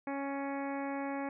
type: harmonic tone with a mistuned harmonic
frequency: 277.2 Hz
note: C#4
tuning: in tune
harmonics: 1 / 2 / 3 / 4 / 5 / 6 / 7 / 8 / 9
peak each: -37 / -41 / -41 / -47 / -52 / -49 / -52 / -49 / -58 dBFS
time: 0.07-1.29 s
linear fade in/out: 2 ms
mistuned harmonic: 6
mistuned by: +17 cents
effects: none